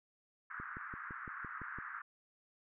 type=band-pass noise; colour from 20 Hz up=pink; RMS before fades=-46 dBFS; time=0.5-2.02 s; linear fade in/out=5 ms; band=1200 to 1700 Hz; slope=48 dB/octave
type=click train; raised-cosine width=3 ms; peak=-35 dBFS; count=8; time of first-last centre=0.6-1.786 s; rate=5.9 Hz
effects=none

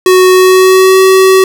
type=tone with pitch glide; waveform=square; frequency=370 to 379.3 Hz; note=F#4 to F#4; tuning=0 to +43 cents; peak=-3 dBFS; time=0.06-1.44 s; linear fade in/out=2 ms; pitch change=+43 cents; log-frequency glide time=0.31-1 s; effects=none

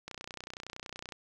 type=click train; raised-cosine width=0.2 ms; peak=-24 dBFS; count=33; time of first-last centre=0.08-1.122 s; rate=30.7 Hz; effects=none

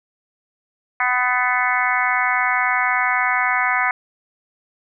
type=harmonic tone with a mistuned harmonic; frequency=250 Hz; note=B3; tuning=21 cents sharp; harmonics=3 / 4 / 5 / 6 / 7 / 8 / 9; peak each=-24 / -24 / -24 / -24 / -24 / -24 / -24 dBFS; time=1-3.91 s; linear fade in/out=2 ms; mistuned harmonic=9; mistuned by=-36 cents; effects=none

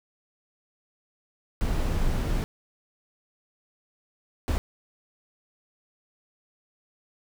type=noise bursts at uneven times; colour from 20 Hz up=brown; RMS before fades=-25 dBFS; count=2; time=1.61-2.44 / 4.48-4.58 s; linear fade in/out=0 ms; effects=none

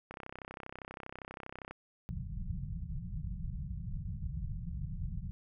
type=click train; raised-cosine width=0.5 ms; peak=-28 dBFS; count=53; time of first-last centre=0.11-1.71 s; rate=32.5 Hz
type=low-pass noise; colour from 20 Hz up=pink; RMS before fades=-39 dBFS; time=2.09-5.31 s; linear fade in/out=0 ms; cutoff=190 Hz; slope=96 dB/octave
effects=none

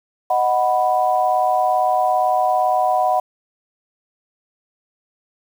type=chord; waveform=sine; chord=B major; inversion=first; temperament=equal; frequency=622.3 / 740 / 987.8 Hz; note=D#5 / F#5 / B5; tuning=0 / 0 / 0 cents; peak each=-21 / -16 / -22 dBFS; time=0.3-3.2 s; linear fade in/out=5 ms; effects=7-bit

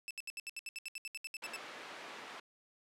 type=tone bursts; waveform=sawtooth; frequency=2637 Hz; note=E7; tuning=in tune; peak=-37 dBFS; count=16; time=0.08-1.562 s; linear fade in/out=0 ms; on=27 ms; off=70 ms
type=band-pass noise; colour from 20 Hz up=white; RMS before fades=-49 dBFS; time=1.42-2.4 s; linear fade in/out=5 ms; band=290 to 2300 Hz; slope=12 dB/octave
effects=low-pass 12000 Hz 12 dB/octave

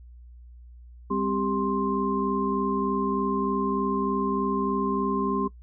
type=tone cluster; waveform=sine; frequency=199.4 / 262.7 / 396.3 / 1052 Hz; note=G3 / C4 / G4 / C6; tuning=+30 / +7 / +19 / +9 cents; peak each=-29 dBFS; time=1.1-5.48 s; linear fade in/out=10 ms; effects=noise-tail reverb RT60 0.1 s tail -18 dB re dry + added 60 Hz sine -44 dBFS peak until 5.62 s

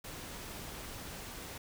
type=noise; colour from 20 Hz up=pink; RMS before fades=-45 dBFS; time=0.04-1.58 s; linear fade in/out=5 ms; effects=none

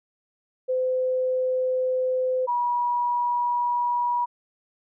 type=tone pair in turn; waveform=sine; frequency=512 / 966.5 Hz; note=C5 / B5; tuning=-38 / -38 cents; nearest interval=major seventh; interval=1100 cents; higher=second; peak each=-21 dBFS; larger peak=neither; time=0.68-2.47 / 2.47-4.26 s; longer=neither; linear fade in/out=20 ms; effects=none

